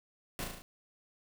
pink noise with echo, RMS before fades -38 dBFS, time 0.39-0.44 s, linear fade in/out 0 ms, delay 36 ms, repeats 5, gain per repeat -3 dB, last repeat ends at 0.62 s, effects none

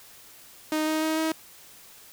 sawtooth tone with pitch steps, 310 / 312.9 / 315.8 / 318.7 Hz, D#4 / D#4 / D#4 / D#4, -6 / +10 / +26 / +42 cents, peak -20 dBFS, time 0.72-1.32 s, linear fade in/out 2 ms, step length 150 ms, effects white hiss -50 dBFS RMS until 2.12 s

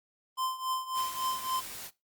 square tone with tremolo, 1037 Hz, C6, 16 cents flat, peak -29 dBFS, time 0.37-1.61 s, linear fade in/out 20 ms, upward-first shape triangle, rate 3.6 Hz, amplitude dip 85%
white noise, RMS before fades -42 dBFS, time 0.94-1.91 s, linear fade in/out 50 ms
effects noise-tail reverb RT60 0.2 s tail -18 dB re dry + Opus 32 kbps

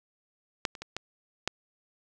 clicks, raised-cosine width 0.2 ms, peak -9 / -26 / -21 / -16 / -10 dBFS, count 5, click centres 0.652 / 0.752 / 0.82 / 0.966 / 1.476 s, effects none

